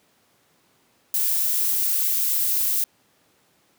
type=noise; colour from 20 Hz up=violet; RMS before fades=-22 dBFS; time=1.14-2.84 s; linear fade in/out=2 ms; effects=pink hiss -62 dBFS RMS until 3.78 s + high-pass 150 Hz 12 dB/octave